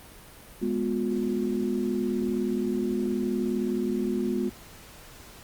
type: chord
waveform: sine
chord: F diminished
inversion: first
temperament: equal with one note detuned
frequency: 207.7 / 246.9 / 358.2 Hz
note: Ab3 / Cb4 / F4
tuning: 0 / 0 / +44 cents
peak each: -29 dBFS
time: 0.61-4.5 s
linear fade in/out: 20 ms
effects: pink hiss -48 dBFS RMS until 5.43 s + Opus 32 kbps